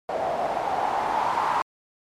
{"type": "noise with low-pass filter sweep", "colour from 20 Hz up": "blue", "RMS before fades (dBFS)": -25, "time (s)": [0.09, 1.62], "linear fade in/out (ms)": 0, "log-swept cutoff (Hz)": [660, 990], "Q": 4.8, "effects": ["MP3 96 kbps"]}